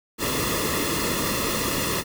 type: noise with comb filter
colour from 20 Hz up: pink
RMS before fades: -25 dBFS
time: 0.18-2.04 s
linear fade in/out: 50 ms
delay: 1.3 ms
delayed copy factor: -0.75
effects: none